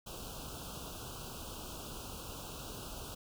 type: band-stop noise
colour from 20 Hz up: pink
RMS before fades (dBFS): -45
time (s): 0.06-3.15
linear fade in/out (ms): 10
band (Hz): 1500 to 2600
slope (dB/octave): 96
effects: none